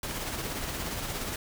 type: noise with tremolo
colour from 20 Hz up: pink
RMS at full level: -33 dBFS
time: 0.03-1.36 s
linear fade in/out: 2 ms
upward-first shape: sine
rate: 17 Hz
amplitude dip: 35%
effects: none